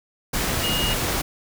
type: tone in noise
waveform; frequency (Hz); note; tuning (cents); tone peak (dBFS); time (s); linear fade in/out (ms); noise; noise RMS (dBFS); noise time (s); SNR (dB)
sine; 2861; F7; +41; -24; 0.63-0.94; 10; pink; -24; 0.33-1.22; -3
effects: none